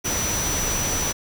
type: tone in noise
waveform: sine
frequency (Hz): 5920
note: F#8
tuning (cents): 0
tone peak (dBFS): -25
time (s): 0.04-1.13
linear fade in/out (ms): 20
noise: pink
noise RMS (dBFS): -26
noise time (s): 0.04-1.13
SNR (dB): -2
effects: none